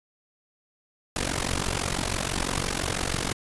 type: noise with amplitude modulation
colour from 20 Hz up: pink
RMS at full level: -24 dBFS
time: 1.16-3.33 s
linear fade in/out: 2 ms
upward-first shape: sine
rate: 46 Hz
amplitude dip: 90%
effects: resampled to 24000 Hz